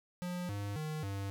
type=tone with pitch steps; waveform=square; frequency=178.2 / 101.5 / 154.5 / 98.8 Hz; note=F3 / G#2 / D#3 / G2; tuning=+35 / -39 / -12 / +14 cents; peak=-37 dBFS; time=0.22-1.3 s; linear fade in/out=0 ms; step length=270 ms; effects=none